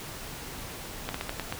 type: slowing click train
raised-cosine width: 0.3 ms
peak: -15 dBFS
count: 6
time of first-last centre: 1.09-1.525 s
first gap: 54 ms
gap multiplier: 1.24
effects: pink hiss -40 dBFS RMS until 1.59 s